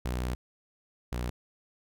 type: tone pair in turn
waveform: sawtooth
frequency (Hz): 61.74 / 60.85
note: B1 / B1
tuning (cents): 0 / -25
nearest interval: unison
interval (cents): 25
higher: first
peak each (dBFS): -26 / -27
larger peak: first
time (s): 0.05-0.35 / 1.12-1.3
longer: first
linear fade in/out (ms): 5
effects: none